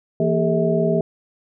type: tone cluster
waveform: sine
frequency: 165.1 / 231.5 / 400.5 / 440.1 / 645 Hz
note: E3 / A#3 / G4 / A4 / E5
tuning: +3 / -12 / +37 / 0 / -38 cents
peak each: -21 / -24 / -21 / -25 / -22 dBFS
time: 0.2-1.01 s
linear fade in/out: 2 ms
effects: none